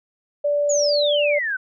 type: tone with pitch glide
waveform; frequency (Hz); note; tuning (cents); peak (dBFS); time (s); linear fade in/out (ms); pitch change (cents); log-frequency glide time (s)
sine; 582 to 586; D5 to D5; -16 to -4; -17; 0.44-1.39; 10; +12; 0.76-1.08
type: exponential sweep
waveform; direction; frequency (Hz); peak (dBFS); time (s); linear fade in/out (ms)
sine; down; 7080 to 1480; -21; 0.69-1.57; 10
effects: none